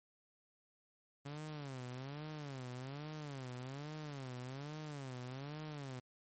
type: tone with vibrato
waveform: sawtooth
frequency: 138.59 Hz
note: C#3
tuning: in tune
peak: -40 dBFS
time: 1.25-6 s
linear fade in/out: 10 ms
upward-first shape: sine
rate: 1.2 Hz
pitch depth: 190 cents each way
effects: MP3 32 kbps